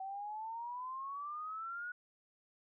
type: exponential sweep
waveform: sine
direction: up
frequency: 759 to 1469 Hz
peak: -40 dBFS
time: 0-1.92 s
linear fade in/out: 5 ms
effects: none